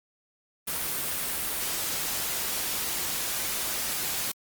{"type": "noise", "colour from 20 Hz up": "white", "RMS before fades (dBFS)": -30, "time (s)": [0.67, 4.32], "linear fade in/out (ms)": 10, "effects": ["Opus 32 kbps"]}